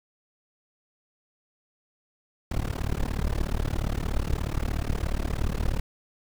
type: noise with amplitude modulation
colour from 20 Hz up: brown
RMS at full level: -23 dBFS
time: 2.51-5.8 s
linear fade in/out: 5 ms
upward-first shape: sine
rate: 36.9 Hz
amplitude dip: 100%
effects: none